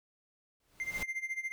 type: noise with exponential growth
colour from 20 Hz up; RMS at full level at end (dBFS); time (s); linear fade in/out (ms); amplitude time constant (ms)
pink; -39; 0.6-1.03; 2; 92
type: tone with tremolo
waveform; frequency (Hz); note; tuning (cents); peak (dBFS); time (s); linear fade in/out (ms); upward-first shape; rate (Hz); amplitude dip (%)
triangle; 2093; C7; 0; -30; 0.8-1.52; 0; sine; 14; 85
effects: none